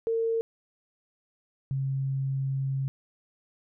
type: tone pair in turn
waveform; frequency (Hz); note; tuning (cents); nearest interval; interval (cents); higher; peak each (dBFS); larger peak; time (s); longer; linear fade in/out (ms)
sine; 454.7 / 135.18; A#4 / C#3; -43 / -43; octave + major sixth; 2100; first; -24 / -26; first; 0.07-0.41 / 1.71-2.88; second; 0
effects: none